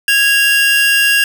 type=tone pair together; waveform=45% pulse; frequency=1650.6 / 2776 Hz; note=G#6 / F7; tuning=-11 / -11 cents; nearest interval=major sixth; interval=900 cents; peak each=-12 dBFS; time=0.08-1.24 s; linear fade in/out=2 ms; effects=none